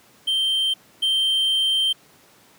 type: tone pair in turn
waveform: triangle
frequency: 3136 / 3136 Hz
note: G7 / G7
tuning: 0 / 0 cents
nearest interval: unison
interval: 0 cents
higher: neither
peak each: -17 / -16 dBFS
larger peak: second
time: 0.27-0.74 / 1.02-1.93 s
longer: second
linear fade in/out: 10 ms
effects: pink hiss -53 dBFS RMS until 2.58 s + high-pass 150 Hz 12 dB/octave